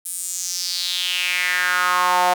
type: tone with high-pass filter sweep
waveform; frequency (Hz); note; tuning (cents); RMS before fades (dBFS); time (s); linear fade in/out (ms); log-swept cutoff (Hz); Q
sawtooth; 180; F#3; -47; -21; 0.05-2.34; 10; 9900 to 740; 4.1
effects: none